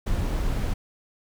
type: noise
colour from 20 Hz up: brown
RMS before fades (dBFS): -25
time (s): 0.06-0.74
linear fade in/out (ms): 10
effects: none